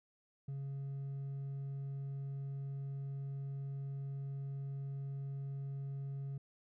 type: tone with hard clipping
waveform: sine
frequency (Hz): 137.9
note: C#3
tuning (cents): -9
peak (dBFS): -40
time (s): 0.48-6.38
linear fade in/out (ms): 5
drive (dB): 2
effects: none